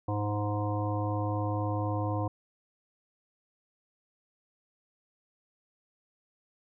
harmonic tone, 104 Hz, G#2, 3 cents sharp, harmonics 1 / 3 / 5 / 7 / 9 / 10, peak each -30 / -35 / -37 / -38 / -40 / -40 dBFS, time 0.08-2.28 s, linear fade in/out 5 ms, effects none

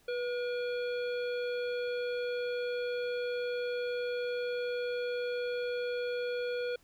harmonic tone with a mistuned harmonic, 480 Hz, B4, 49 cents flat, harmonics 1 / 3 / 5 / 7 / 9, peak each -32 / -42 / -46 / -49 / -51 dBFS, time 0.08-6.76 s, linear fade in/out 5 ms, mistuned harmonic 1, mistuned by +34 cents, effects pink hiss -66 dBFS RMS until 6.83 s

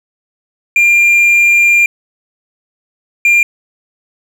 triangle tone bursts at uneven times, 2394 Hz, D7, 33 cents sharp, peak -4 dBFS, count 2, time 0.76-1.86 / 3.25-3.43 s, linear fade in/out 2 ms, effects none

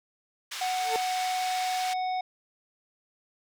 white band-pass noise, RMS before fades -37 dBFS, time 0.51-1.94 s, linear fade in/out 10 ms, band 1200 to 5100 Hz, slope 12 dB/octave
harmonic tone, 740 Hz, F#5, in tune, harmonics 1 / 3 / 5 / 7, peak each -27 / -41 / -45 / -47 dBFS, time 0.61-2.21 s, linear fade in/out 5 ms
30% pulse tone with exponential growth, 448.5 Hz, A4, 33 cents sharp, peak -22 dBFS, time 0.78-0.96 s, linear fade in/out 1 ms, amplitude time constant 37 ms
effects none

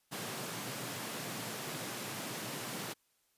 pink high-pass noise, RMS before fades -41 dBFS, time 0.11-2.94 s, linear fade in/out 20 ms, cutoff 110 Hz, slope 96 dB/octave, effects white hiss -75 dBFS RMS until 3.37 s + resampled to 32000 Hz

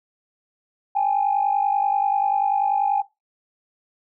sine tone pair together, 797 / 847.3 Hz, G5 / G#5, +28 / +34 cents, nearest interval minor second, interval 106 cents, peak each -19 / -22 dBFS, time 0.95-3.02 s, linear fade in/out 10 ms, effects noise-tail reverb RT60 0.2 s tail -18 dB re dry + tanh soft clip ceiling -11 dBFS

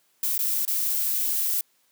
violet noise with dropouts, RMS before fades -25 dBFS, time 0.23-1.61 s, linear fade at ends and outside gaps 2 ms, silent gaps 0.38-0.39 / 0.652-0.677 s, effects white hiss -66 dBFS RMS until 1.91 s + high-pass 150 Hz 12 dB/octave

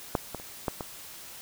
clicks, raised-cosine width 1 ms, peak -10 / -20 / -30 / -13 / -19 dBFS, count 5, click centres 0.152 / 0.347 / 0.399 / 0.682 / 0.808 s, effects white hiss -45 dBFS RMS until 1.41 s

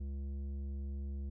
sine tone with tanh clipping, 69.3 Hz, C#2, in tune, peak -39 dBFS, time 0-1.3 s, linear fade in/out 10 ms, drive 10 dB, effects none

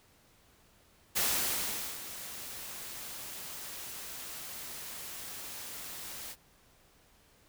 white noise with ADSR envelope, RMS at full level -29 dBFS, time 1.15-6.36 s, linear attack 21 ms, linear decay 810 ms, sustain -14 dB, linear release 50 ms, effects pink hiss -64 dBFS RMS until 7.48 s

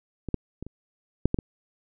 clicks, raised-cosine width 3 ms, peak -19 / -11 / -22 / -26 / -6 / -10 / -14 dBFS, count 7, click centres 0.287 / 0.343 / 0.626 / 0.666 / 1.256 / 1.344 / 1.388 s, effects none

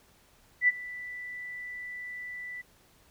sine tone with ADSR envelope, 1978 Hz, B6, 2 cents sharp, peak -17 dBFS, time 0.61-2.62 s, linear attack 71 ms, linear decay 28 ms, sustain -20 dB, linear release 15 ms, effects pink hiss -62 dBFS RMS until 3.1 s

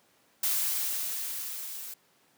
blue noise with level ramp, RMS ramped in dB -27 to -41 dBFS, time 0.43-1.94 s, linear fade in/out 5 ms, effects pink hiss -65 dBFS RMS until 2.37 s + high-pass 200 Hz 12 dB/octave

